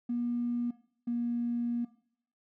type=tone pair in turn; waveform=triangle; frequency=240 / 237.9 Hz; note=B3 / A#3; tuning=-49 / +35 cents; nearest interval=unison; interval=16 cents; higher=first; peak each=-25 dBFS; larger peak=neither; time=0.09-0.71 / 1.07-1.85 s; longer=second; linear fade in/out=10 ms; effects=noise-tail reverb RT60 0.6 s tail -21 dB re dry + tanh soft clip ceiling -27 dBFS